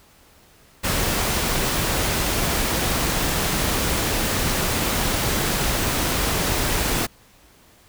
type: noise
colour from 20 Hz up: pink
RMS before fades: -22 dBFS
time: 0.83-7.07 s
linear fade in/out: 20 ms
effects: pink hiss -53 dBFS RMS until 7.88 s